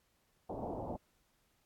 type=low-pass noise; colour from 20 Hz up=white; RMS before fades=-41 dBFS; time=0.49-0.97 s; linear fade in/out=10 ms; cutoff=840 Hz; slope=48 dB/octave; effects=pink hiss -75 dBFS RMS until 1.65 s + AAC 64 kbps